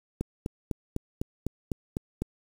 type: click train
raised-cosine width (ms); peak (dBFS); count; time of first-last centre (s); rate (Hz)
3; -16; 9; 0.21-2.22; 3.98
effects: 7-bit